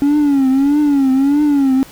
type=tone with vibrato; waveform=triangle; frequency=279.5 Hz; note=C#4; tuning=14 cents sharp; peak=-7 dBFS; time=0.02-1.83 s; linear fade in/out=0 ms; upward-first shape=triangle; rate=1.6 Hz; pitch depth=130 cents each way; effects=tanh soft clip ceiling -3 dBFS + pink hiss -39 dBFS RMS until 1.91 s